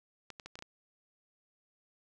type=clicks; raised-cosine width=0.2 ms; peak=-28 dBFS; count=6; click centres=0.303 / 0.398 / 0.46 / 0.555 / 0.59 / 0.624 s; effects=none